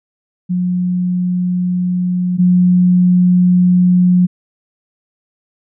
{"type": "tone pair in turn", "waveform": "sine", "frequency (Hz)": [179.9, 179.9], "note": ["F#3", "F#3"], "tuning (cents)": [-48, -48], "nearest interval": "unison", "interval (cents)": 0, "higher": "neither", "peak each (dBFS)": [-13, -7], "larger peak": "second", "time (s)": [[0.49, 2.38], [2.38, 4.27]], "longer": "neither", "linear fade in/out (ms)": 20, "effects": []}